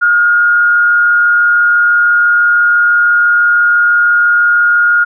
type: tone with frequency modulation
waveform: sine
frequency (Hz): 1424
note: F6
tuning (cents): +33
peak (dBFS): -6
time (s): 0.01-5.05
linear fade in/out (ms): 20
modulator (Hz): 122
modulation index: 0.36
effects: none